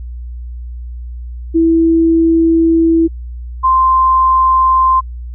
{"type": "tone pair in turn", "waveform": "sine", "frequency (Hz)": [328.7, 1043.6], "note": ["E4", "C6"], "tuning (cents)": [-5, -5], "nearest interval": "octave + minor sixth", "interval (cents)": 2000, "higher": "second", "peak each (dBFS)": -7, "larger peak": "neither", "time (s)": [[1.54, 3.08], [3.63, 5.01]], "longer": "first", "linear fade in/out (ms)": 20, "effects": ["added 60 Hz sine -23 dBFS peak until 5.34 s"]}